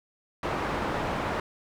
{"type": "low-pass noise", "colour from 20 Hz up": "white", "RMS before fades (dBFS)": -30, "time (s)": [0.43, 1.4], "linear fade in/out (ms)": 2, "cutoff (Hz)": 1100, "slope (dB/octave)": 12, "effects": []}